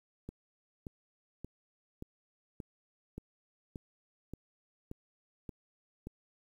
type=click train; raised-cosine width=3 ms; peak=-29 dBFS; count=11; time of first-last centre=0.29-6.07 s; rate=1.73 Hz; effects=10-bit